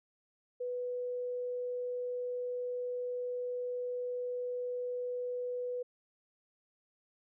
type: tone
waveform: sine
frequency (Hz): 493.9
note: B4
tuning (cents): 0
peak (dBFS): -34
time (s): 0.6-5.83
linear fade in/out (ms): 10
effects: none